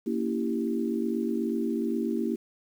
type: chord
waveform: sine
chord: A# diminished seventh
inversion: none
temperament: equal with one note detuned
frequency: 233.1 / 280.9 / 329.6 / 392 Hz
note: A#3 / C#4 / E4 / G4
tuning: 0 / +23 / 0 / 0 cents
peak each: -29 / -34 / -31 / -33 dBFS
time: 0.06-2.36 s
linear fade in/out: 10 ms
effects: 9-bit